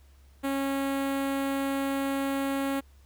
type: tone with notch filter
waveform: sawtooth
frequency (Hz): 274.2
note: C#4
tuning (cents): -19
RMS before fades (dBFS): -29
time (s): 0.43-2.81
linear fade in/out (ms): 20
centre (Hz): 5400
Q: 1
effects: added 68 Hz sine -53 dBFS peak until 3.05 s + pink hiss -65 dBFS RMS until 3.05 s